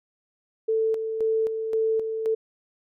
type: tone with tremolo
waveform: sine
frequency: 443.5 Hz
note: A4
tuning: 14 cents sharp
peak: -20 dBFS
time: 0.68-2.35 s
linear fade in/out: 10 ms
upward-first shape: square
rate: 1.9 Hz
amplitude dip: 50%
effects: none